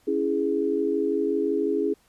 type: chord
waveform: sine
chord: C# minor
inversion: none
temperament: equal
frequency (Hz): 277.2 / 329.6 / 415.3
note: C#4 / E4 / G#4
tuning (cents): 0 / 0 / 0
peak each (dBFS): -28 / -27 / -24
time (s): 0.07-1.94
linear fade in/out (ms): 10
effects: pink hiss -62 dBFS RMS until 2.08 s + resampled to 32000 Hz